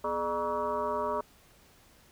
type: tone with frequency modulation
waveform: sine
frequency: 777 Hz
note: G5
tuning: 16 cents flat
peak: -28 dBFS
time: 0.04-1.21 s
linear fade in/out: 5 ms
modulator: 177 Hz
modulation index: 2.4
effects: pink hiss -60 dBFS RMS until 2.11 s